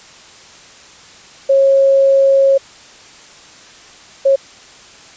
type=tone bursts at uneven times; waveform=sine; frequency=545 Hz; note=C#5; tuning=29 cents flat; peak=-7 dBFS; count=2; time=1.49-2.58 / 4.25-4.36 s; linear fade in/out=10 ms; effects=white hiss -40 dBFS RMS until 5.16 s + resampled to 16000 Hz